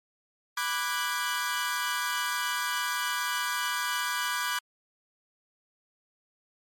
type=chord; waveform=sawtooth; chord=G# half-diminished seventh; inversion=first; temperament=equal with one note detuned; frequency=987.8 / 1174.7 / 1480 / 1637.4 Hz; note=B5 / D6 / F#6 / G#6; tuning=0 / 0 / 0 / -25 cents; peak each=-30 dBFS; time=0.57-4.59 s; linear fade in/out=5 ms; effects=MP3 64 kbps